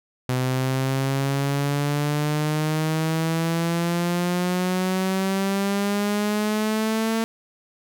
sawtooth exponential sweep, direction up, 126.8 to 226.3 Hz, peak -17 dBFS, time 0.29-7.24 s, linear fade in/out 0 ms, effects none

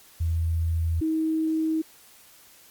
sine tone pair in turn, 82.41 / 317.9 Hz, E2 / D#4, 0 / +37 cents, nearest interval octave + major seventh, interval 2337 cents, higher second, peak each -22 dBFS, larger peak neither, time 0.2-1.01 / 1.01-1.82 s, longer neither, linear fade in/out 10 ms, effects white hiss -53 dBFS RMS until 2.7 s + Opus 48 kbps

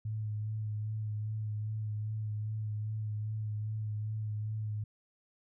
sine tone with vibrato, 107.3 Hz, A2, 43 cents flat, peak -33 dBFS, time 0.05-4.84 s, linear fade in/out 5 ms, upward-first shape sine, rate 2.5 Hz, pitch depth 25 cents each way, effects none

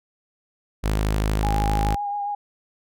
sawtooth tone, 52.5 Hz, G#1, 19 cents sharp, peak -16 dBFS, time 0.83-1.96 s, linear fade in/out 20 ms
sine tone with vibrato, 816 Hz, G#5, 31 cents flat, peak -24 dBFS, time 1.43-2.35 s, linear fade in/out 5 ms, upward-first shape triangle, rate 7.2 Hz, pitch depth 27 cents each way
effects none

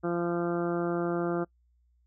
harmonic tone, 172.4 Hz, F3, 22 cents flat, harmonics 1 / 2 / 3 / 4 / 5 / 6 / 7 / 8 / 9, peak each -33 / -29 / -36 / -37 / -45 / -48 / -41 / -41 / -49 dBFS, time 0.03-1.45 s, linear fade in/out 20 ms, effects noise-tail reverb RT60 0.1 s tail -25 dB re dry + added 60 Hz sine -64 dBFS peak until 2.06 s

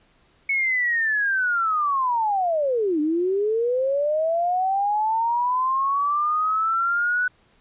sine linear two-way sweep, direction down then up, 2217 to 293.7 to 1492 Hz, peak -19 dBFS, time 0.49-7.28 s, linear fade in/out 5 ms, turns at 3 s, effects pink hiss -60 dBFS RMS until 7.6 s + resampled to 8000 Hz

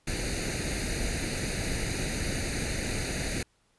pink noise with comb filter, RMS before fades -31 dBFS, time 0.07-3.43 s, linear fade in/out 5 ms, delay 0.46 ms, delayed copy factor +0.8, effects pink hiss -69 dBFS RMS until 3.78 s + resampled to 24000 Hz

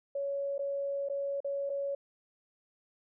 sine tone with dropouts, 559 Hz, C#5, 14 cents sharp, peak -31 dBFS, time 0.15-1.95 s, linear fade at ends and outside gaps 5 ms, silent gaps 0.581-0.591 / 1.087-1.097 / 1.404-1.445 / 1.695-1.699 s, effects none

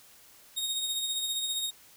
sawtooth tone with tremolo, 3729 Hz, A#7, in tune, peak -25 dBFS, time 0.56-1.71 s, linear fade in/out 20 ms, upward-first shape sine, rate 15 Hz, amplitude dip 40%, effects white hiss -56 dBFS RMS until 1.96 s

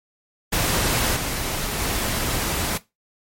pink noise with level steps, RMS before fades -21 / -26 / -24 dBFS, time 0.52-2.78 s, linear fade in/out 10 ms, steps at 1.15 / 1.78 s, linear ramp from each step 20 ms, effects noise-tail reverb RT60 0.2 s tail -17 dB re dry + MP3 64 kbps

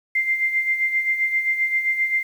sine tone with tremolo, 2093 Hz, C7, in tune, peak -16 dBFS, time 0.15-2.23 s, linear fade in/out 5 ms, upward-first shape sine, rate 7.6 Hz, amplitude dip 60%, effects 8-bit

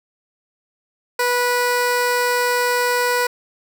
15% pulse tone, 490 Hz, B4, 14 cents flat, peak -10 dBFS, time 1.19-3.27 s, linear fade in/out 5 ms, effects none

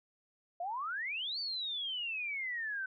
sine exponential two-way sweep, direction up then down, 666 to 4615 to 1510 Hz, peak -35 dBFS, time 0.6-2.86 s, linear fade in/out 5 ms, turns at 1.39 s, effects none

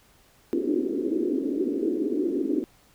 white band-pass noise, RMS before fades -26 dBFS, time 0.53-2.64 s, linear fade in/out 0 ms, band 260 to 390 Hz, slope 48 dB/octave, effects pink hiss -59 dBFS RMS until 2.94 s

